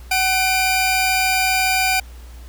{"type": "tone pair together", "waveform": "sawtooth", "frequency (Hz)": [753, 2391], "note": ["F#5", "D7"], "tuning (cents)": [30, 30], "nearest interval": "octave + minor sixth", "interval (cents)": 2000, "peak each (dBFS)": -15, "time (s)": [0.11, 2], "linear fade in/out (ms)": 5, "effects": ["added 60 Hz sine -35 dBFS peak until 2.48 s", "pink hiss -48 dBFS RMS until 2.48 s"]}